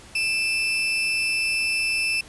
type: tone pair together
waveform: 35% pulse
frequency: 2418 / 2644 Hz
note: D7 / E7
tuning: +50 / +5 cents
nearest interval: major second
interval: 155 cents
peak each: -31 / -20 dBFS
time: 0.15-2.21 s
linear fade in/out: 5 ms
effects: pink hiss -46 dBFS RMS until 2.28 s + resampled to 24000 Hz